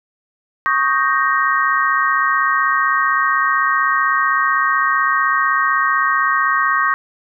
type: chord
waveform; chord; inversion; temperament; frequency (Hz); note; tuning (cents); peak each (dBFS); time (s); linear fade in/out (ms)
sine; Eb dominant seventh; third; equal; 1108.7 / 1244.5 / 1568 / 1864.7; Db6 / Eb6 / G6 / Bb6; 0 / 0 / 0 / 0; -17 / -20 / -20 / -19; 0.66-6.94; 0
effects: none

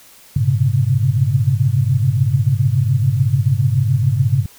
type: tone cluster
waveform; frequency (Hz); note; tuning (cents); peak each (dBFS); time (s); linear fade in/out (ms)
sine; 100.6 / 115.7 / 131.8 / 138.8; G2 / A#2 / C3 / C#3; +45 / -13 / +13 / +3; -18; 0.36-4.46; 5
effects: white hiss -45 dBFS RMS until 4.58 s

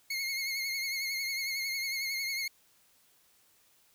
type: tone with vibrato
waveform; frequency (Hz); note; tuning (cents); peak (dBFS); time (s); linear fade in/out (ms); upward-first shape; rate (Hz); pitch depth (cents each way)
25% pulse; 2160; C#7; -45; -28; 0.1-2.48; 5; triangle; 11; 57
effects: white hiss -66 dBFS RMS until 3.94 s

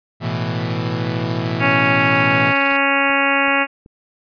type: chord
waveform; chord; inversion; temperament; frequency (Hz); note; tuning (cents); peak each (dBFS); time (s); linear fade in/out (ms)
sawtooth; A suspended second; none; equal; 110 / 123.47 / 164.81; A2 / B2 / E3; 0 / 0 / 0; -20 / -20 / -20; 0.2-2.54; 50
type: noise with tremolo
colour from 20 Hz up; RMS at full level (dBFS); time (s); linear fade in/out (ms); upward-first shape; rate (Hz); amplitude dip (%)
white; -32; 0.25-2.77; 10; sine; 20; 60
type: harmonic tone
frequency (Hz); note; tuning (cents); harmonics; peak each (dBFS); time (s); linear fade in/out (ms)
277.2; C#4; 0; 1 / 2 / 3 / 4 / 5 / 6 / 7 / 8 / 9 / 10; -23 / -23 / -23 / -23 / -23 / -23 / -23 / -23 / -23 / -23; 1.59-3.67; 50
type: click train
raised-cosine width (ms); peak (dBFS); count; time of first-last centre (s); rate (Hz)
3; -30; 6; 1.96-3.861; 2.63
effects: resampled to 11025 Hz

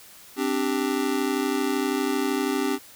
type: chord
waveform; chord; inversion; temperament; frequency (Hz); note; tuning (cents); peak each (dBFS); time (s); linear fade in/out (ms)
square; C suspended second; none; just; 261.6 / 294.3 / 392.4; C4 / D4 / G4; 0 / +4 / +2; -28; 0.36-2.79; 50
effects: white hiss -48 dBFS RMS until 2.95 s

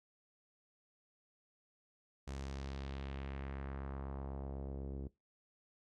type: tone with low-pass filter sweep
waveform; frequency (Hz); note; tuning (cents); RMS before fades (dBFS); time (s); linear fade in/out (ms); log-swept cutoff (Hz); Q
sawtooth; 68.1; C#2; -30; -44; 2.27-5.08; 10; 7800 to 370; 1.4
effects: noise-tail reverb RT60 0.2 s tail -20 dB re dry

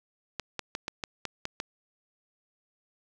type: clicks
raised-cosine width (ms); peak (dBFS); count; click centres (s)
0.2; -15; 8; 0.397 / 0.593 / 0.751 / 0.881 / 1.038 / 1.253 / 1.454 / 1.601
effects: none

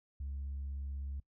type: tone with vibrato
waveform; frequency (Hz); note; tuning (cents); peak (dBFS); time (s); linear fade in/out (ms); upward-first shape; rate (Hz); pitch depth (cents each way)
sine; 69.2; C#2; -2; -36; 0.2-1.2; 5; triangle; 16; 11
effects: noise-tail reverb RT60 0.1 s tail -22 dB re dry + tanh soft clip ceiling -35 dBFS

